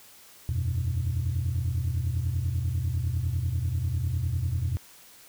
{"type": "chord", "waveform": "sine", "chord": "E suspended second", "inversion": "none", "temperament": "equal", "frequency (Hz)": [82.41, 92.5, 123.47], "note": ["E2", "F#2", "B2"], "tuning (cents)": [0, 0, 0], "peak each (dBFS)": -28, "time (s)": [0.49, 4.77], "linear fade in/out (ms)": 0, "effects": ["tanh soft clip ceiling -20 dBFS", "white hiss -52 dBFS RMS until 5.28 s"]}